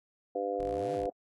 harmonic tone, 100 Hz, G2, 35 cents sharp, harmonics 3 / 4 / 5 / 6 / 7, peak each -40 / -37 / -33 / -42 / -36 dBFS, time 0.35-1.1 s, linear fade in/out 5 ms
sawtooth exponential two-way sweep, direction up then down, 34.63 to 164.81 to 34.63 Hz, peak -38 dBFS, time 0.59-1.07 s, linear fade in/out 0 ms, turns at 0.94 s
effects AAC 32 kbps

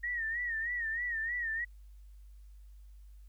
sine tone with vibrato, 1864.7 Hz, A#6, in tune, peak -32 dBFS, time 0.03-1.65 s, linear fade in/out 10 ms, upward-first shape sine, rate 3.2 Hz, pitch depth 93 cents each way, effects added 50 Hz sine -50 dBFS peak until 3.28 s + white hiss -75 dBFS RMS until 3.28 s

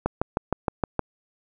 click train, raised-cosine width 1 ms, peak -8 dBFS, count 7, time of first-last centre 0.06-0.993 s, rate 6.43 Hz, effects none

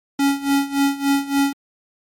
square tone with tremolo, 278.8 Hz, C#4, 10 cents sharp, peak -14 dBFS, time 0.19-1.53 s, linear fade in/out 5 ms, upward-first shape sine, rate 3.5 Hz, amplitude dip 85%, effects MP3 64 kbps

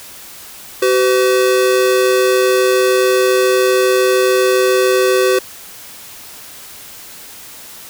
square tone pair together, 380 / 507.2 Hz, F#4 / B4, +46 / +46 cents, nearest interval perfect fourth, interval 500 cents, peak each -13 / -15 dBFS, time 0.82-5.39 s, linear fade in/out 5 ms, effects white hiss -35 dBFS RMS until 7.89 s

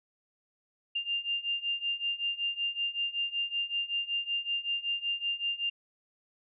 sine beating tone pair, 2794 / 2799.3 Hz, F7 / F7, 0 / +3 cents, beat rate 5.3 Hz, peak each -34 / -32 dBFS, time 0.95-5.7 s, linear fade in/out 10 ms, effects none

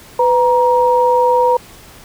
sine tone pair together, 499.5 / 943 Hz, B4 / A#5, +20 / +20 cents, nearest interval major seventh, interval 1100 cents, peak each -12 dBFS, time 0.19-1.57 s, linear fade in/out 5 ms, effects pink hiss -40 dBFS RMS until 2.04 s

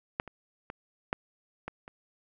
clicks, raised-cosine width 0.5 ms, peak -13 / -28 / -23 / -13 / -21 / -29 dBFS, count 6, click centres 0.199 / 0.277 / 0.701 / 1.129 / 1.68 / 1.879 s, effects none

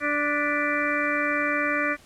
harmonic tone with a mistuned harmonic, 293.7 Hz, D4, in tune, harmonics 1 / 2 / 4 / 5 / 6 / 7 / 8, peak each -30 / -30 / -30 / -30 / -30 / -30 / -30 dBFS, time 0-1.97 s, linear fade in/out 50 ms, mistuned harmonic 7, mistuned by -59 cents, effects pink hiss -53 dBFS RMS until 2.05 s + low-pass 11000 Hz 12 dB/octave

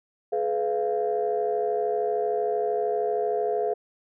sine tone cluster, 424.8 / 497.8 / 691 Hz, G#4 / B4 / F5, +39 / +14 / -19 cents, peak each -25 / -29 / -27 dBFS, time 0.32-3.74 s, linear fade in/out 10 ms, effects tanh soft clip ceiling -15 dBFS

